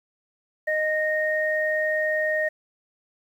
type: tone pair together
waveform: sine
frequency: 619 / 1854.9 Hz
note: D#5 / A#6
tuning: -9 / -9 cents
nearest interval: octave + perfect fifth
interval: 1900 cents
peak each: -24 dBFS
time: 0.67-2.49 s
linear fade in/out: 10 ms
effects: 9-bit